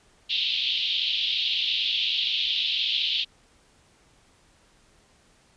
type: band-pass noise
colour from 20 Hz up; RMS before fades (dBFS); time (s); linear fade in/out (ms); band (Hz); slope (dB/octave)
pink; -26; 0.29-3.25; 20; 2900 to 3900; 48
effects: pink hiss -60 dBFS RMS until 5.56 s + resampled to 22050 Hz